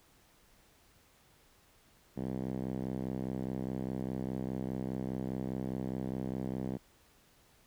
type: tone with band-pass filter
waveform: 5% pulse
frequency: 64.9 Hz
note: C2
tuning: 13 cents flat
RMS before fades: -37 dBFS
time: 2.16-6.78 s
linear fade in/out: 20 ms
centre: 190 Hz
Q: 1.3
effects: pink hiss -65 dBFS RMS until 7.66 s